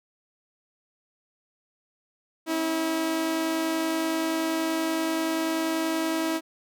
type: tone pair together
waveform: sawtooth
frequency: 272.9 / 323.4 Hz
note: C#4 / E4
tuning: -27 / -33 cents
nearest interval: minor third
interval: 294 cents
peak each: -31 / -21 dBFS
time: 2.46-6.41 s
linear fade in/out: 50 ms
effects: none